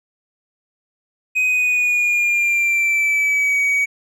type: tone with pitch glide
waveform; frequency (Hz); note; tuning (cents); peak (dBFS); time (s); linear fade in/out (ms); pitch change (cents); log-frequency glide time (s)
triangle; 2509 to 2261; D#7 to C#7; +14 to +34; -13; 1.35-3.86; 20; -180; 1.45-3.59
effects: none